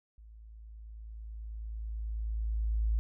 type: tone with level ramp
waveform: sine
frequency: 54.6 Hz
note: A1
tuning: 13 cents flat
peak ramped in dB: -50 to -25 dBFS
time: 0.18-2.99 s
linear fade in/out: 0 ms
effects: none